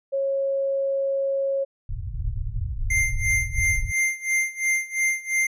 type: tone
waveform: sine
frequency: 547 Hz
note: C#5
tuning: 23 cents flat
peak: -21 dBFS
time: 0.12-1.65 s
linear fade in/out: 20 ms
type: low-pass noise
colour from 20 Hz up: pink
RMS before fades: -27 dBFS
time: 1.89-3.92 s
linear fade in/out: 5 ms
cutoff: 120 Hz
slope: 48 dB/octave
type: tone with tremolo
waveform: square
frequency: 2097 Hz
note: C7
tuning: 3 cents sharp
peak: -19 dBFS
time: 2.9-5.47 s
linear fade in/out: 5 ms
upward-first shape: sine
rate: 2.9 Hz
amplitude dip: 90%
effects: low-pass 12000 Hz 12 dB/octave